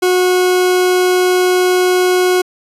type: tone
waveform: 40% pulse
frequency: 364.6 Hz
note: F#4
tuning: 25 cents flat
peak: -9 dBFS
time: 0.02-2.42 s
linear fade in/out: 10 ms
effects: resampled to 32000 Hz